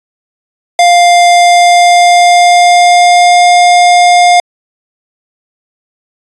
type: tone with pitch glide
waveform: square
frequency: 700 to 708.1 Hz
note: F5 to F5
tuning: +4 to +24 cents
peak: -3 dBFS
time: 0.79-4.4 s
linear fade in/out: 2 ms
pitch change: +20 cents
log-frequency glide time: 1.11-3.47 s
effects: resampled to 22050 Hz